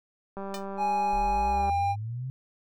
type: click train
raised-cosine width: 1 ms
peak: -24 dBFS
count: 261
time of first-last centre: 0.37-1.697 s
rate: 196 Hz
type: tone with exponential decay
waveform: 5% pulse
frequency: 601 Hz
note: D5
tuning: 40 cents sharp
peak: -23 dBFS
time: 0.54-0.66 s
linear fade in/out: 2 ms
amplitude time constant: 24 ms
type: tone with pitch glide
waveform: triangle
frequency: 830.6 to 800.5 Hz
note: G#5 to G5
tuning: 0 to +36 cents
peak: -22 dBFS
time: 0.77-1.96 s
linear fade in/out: 50 ms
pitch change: -64 cents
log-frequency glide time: 1.48-1.7 s
type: linear sweep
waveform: sine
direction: up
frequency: 30.87 to 133.2 Hz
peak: -31 dBFS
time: 1.13-2.3 s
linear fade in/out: 0 ms
effects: none

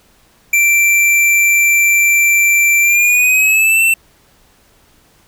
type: tone with pitch glide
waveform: square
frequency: 2349 to 2683 Hz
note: D7 to E7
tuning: 0 to +30 cents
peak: -9 dBFS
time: 0.53-3.94 s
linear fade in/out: 5 ms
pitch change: +230 cents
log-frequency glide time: 2.81-3.82 s
effects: pink hiss -51 dBFS RMS until 5.27 s

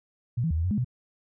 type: tone with pitch steps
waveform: sine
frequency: 119.9 / 163.3 / 78.4 / 82.3 / 91.6 / 208.6 / 125.2 Hz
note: A#2 / E3 / D#2 / E2 / F#2 / G#3 / B2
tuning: +49 / -16 / +14 / -2 / -17 / +8 / +24 cents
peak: -23 dBFS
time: 0.37-0.846 s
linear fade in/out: 10 ms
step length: 68 ms
effects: none

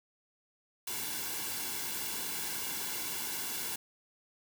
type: noise with comb filter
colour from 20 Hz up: white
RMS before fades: -37 dBFS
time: 0.87-3.76 s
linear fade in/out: 5 ms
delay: 1.6 ms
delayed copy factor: -0.65
effects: none

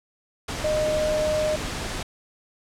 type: tone in noise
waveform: sine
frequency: 614 Hz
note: D#5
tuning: 23 cents flat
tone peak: -21 dBFS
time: 0.64-1.56 s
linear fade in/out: 5 ms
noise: pink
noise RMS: -30 dBFS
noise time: 0.48-2.03 s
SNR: +6 dB
effects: low-pass 8000 Hz 12 dB/octave

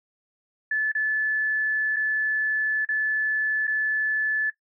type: tone with dropouts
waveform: sine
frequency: 1734 Hz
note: A6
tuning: 26 cents flat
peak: -21 dBFS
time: 0.71-4.5 s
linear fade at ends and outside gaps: 5 ms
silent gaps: 0.918-0.95 / 1.962-1.966 / 2.85-2.888 / 3.67-3.677 s
effects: noise-tail reverb RT60 0.1 s tail -17 dB re dry

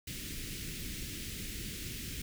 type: band-stop noise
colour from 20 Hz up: pink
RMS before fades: -41 dBFS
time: 0.07-2.22 s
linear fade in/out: 5 ms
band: 350 to 2000 Hz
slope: 24 dB/octave
effects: none

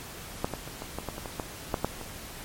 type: clicks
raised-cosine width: 1 ms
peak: -12 / -17 / -26 / -22 / -19 / -18 / -23 / -21 / -16 / -11 / -11 / -24 dBFS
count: 12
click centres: 0.445 / 0.537 / 0.676 / 0.821 / 0.986 / 1.087 / 1.181 / 1.258 / 1.398 / 1.742 / 1.846 / 2.013 s
effects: pink hiss -42 dBFS RMS until 2.44 s + MP3 64 kbps

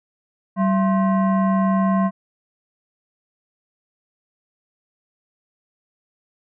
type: tone with frequency modulation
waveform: sine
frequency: 192 Hz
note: G3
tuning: 36 cents flat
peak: -15 dBFS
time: 0.56-2.11 s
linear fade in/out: 50 ms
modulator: 866 Hz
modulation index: 0.74
effects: none

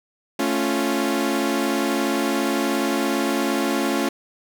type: chord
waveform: sawtooth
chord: A augmented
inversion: none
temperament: equal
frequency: 220 / 277.2 / 349.2 Hz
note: A3 / C#4 / E#4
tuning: 0 / 0 / 0 cents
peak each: -22 / -19 / -21 dBFS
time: 0.39-4.09 s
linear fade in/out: 5 ms
effects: none

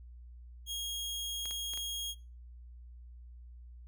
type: tone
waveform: sawtooth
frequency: 3270 Hz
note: G#7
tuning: 28 cents flat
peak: -33 dBFS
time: 0.66-2.15 s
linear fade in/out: 50 ms
type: clicks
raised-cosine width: 0.2 ms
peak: -29 dBFS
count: 4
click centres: 1.456 / 1.51 / 1.736 / 1.775 s
effects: noise-tail reverb RT60 0.3 s tail -18 dB re dry + added 60 Hz sine -48 dBFS peak until 3.87 s

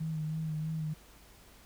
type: tone with vibrato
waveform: sine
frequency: 157 Hz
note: D#3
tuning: 16 cents sharp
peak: -32 dBFS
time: 0-0.94 s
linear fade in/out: 10 ms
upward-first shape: sine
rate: 3.1 Hz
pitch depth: 32 cents each way
effects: added 50 Hz sine -59 dBFS peak until 1.65 s + pink hiss -58 dBFS RMS until 1.65 s

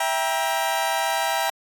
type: chord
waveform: sawtooth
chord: E diminished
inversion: none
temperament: just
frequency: 659.3 / 791.1 / 949.3 Hz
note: E5 / G5 / Bb5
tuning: 0 / +16 / +31 cents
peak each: -23 / -21 / -22 dBFS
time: 0-1.5 s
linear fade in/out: 5 ms
effects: AAC 64 kbps

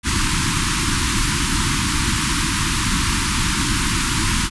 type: band-stop noise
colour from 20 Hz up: pink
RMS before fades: -19 dBFS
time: 0.03-4.5 s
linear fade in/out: 50 ms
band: 350 to 920 Hz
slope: 96 dB/octave
effects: resampled to 24000 Hz

